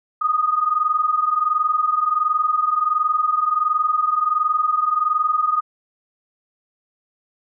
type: tone pair together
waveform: sine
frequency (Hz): 1223.1 / 1244.5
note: D#6 / D#6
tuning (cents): -30 / 0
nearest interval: unison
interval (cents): 30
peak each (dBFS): -21 / -18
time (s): 0.21-5.61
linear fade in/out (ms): 10
effects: none